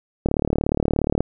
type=click train; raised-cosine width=2 ms; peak=-6 dBFS; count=36; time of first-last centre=0.26-1.206 s; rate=37 Hz; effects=none